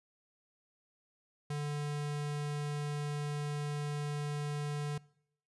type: tone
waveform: square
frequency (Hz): 146.83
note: D3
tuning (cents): 0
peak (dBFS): -35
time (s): 1.5-4.98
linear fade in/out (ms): 5
effects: noise-tail reverb RT60 0.7 s tail -23 dB re dry + resampled to 24000 Hz